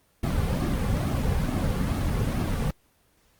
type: noise with flanger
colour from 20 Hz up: brown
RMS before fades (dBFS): -25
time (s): 0.23-2.71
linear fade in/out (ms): 5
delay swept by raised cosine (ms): 2 to 3.2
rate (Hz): 2.3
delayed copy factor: -0.75
effects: pink hiss -64 dBFS RMS until 3.39 s + Opus 24 kbps